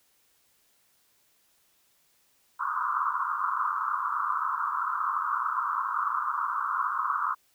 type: band-pass noise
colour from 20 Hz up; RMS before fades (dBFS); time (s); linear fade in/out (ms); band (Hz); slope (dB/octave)
pink; -29; 2.59-7.35; 20; 1000 to 1400; 96
effects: white hiss -67 dBFS RMS until 7.54 s